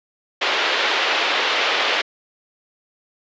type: band-pass noise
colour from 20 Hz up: white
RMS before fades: -20 dBFS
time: 0.41-2.02 s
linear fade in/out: 10 ms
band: 370 to 3600 Hz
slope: 24 dB/octave
effects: resampled to 16000 Hz